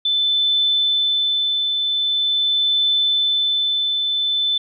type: tone with tremolo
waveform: sine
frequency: 3520 Hz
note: A7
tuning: in tune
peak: -14 dBFS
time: 0.05-4.58 s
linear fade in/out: 5 ms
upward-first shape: triangle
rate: 0.44 Hz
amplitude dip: 35%
effects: none